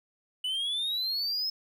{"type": "exponential sweep", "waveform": "triangle", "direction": "up", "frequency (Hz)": [2960, 5220], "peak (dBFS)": -27, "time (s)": [0.44, 1.5], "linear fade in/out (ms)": 5, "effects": []}